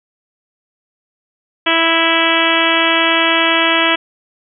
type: harmonic tone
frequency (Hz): 329.6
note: E4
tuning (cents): 0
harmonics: 1 / 2 / 3 / 4 / 5 / 6 / 7 / 8 / 9 / 10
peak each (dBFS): -20 / -20 / -20 / -20 / -20 / -20 / -20 / -20 / -20 / -20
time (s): 1.66-3.96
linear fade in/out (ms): 10
effects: none